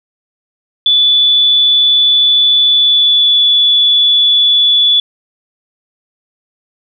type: tone with pitch glide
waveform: sine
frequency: 3467 to 3439 Hz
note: A7 to A7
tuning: -26 to -40 cents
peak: -6 dBFS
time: 0.86-5 s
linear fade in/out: 2 ms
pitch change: -14 cents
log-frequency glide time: 2.68-3.44 s
effects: none